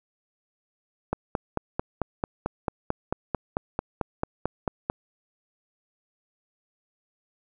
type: click train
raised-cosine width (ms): 1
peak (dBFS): -11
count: 18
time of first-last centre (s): 1.13-4.899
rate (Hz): 4.51
effects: none